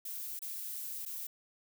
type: noise with dropouts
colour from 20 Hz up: violet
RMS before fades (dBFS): -41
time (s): 0.05-1.27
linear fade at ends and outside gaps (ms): 5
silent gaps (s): 0.392-0.418 / 1.053-1.06
effects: none